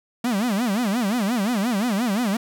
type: tone with vibrato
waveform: 45% pulse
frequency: 220 Hz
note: A3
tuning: in tune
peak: -20 dBFS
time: 0.24-2.37 s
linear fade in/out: 5 ms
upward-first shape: sine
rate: 5.7 Hz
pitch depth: 240 cents each way
effects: none